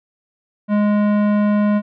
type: tone with tanh clipping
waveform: sine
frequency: 207.7 Hz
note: G#3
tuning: in tune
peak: -15 dBFS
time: 0.68-1.82 s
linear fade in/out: 50 ms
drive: 16 dB
effects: none